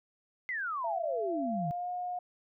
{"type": "exponential sweep", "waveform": "sine", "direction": "down", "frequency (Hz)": [2093, 146.83], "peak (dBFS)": -32, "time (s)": [0.49, 1.71], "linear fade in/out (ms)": 0}
{"type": "tone with pitch glide", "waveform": "sine", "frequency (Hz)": [674, 718.2], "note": ["E5", "F5"], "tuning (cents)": [38, 48], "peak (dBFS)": -33, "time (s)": [0.84, 2.19], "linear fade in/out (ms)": 5, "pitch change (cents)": 110, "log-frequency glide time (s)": [1.37, 1.9]}
{"effects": []}